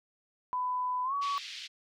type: tone with pitch glide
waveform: sine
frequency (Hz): 1000 to 1129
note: B5 to C#6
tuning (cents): +21 to +31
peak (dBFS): -29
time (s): 0.53-1.38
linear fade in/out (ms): 0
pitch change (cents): +210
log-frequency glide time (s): 1.04-1.14
type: band-pass noise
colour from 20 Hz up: white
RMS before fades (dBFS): -43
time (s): 1.21-1.68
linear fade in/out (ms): 20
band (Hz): 2300 to 4400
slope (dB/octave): 24
effects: none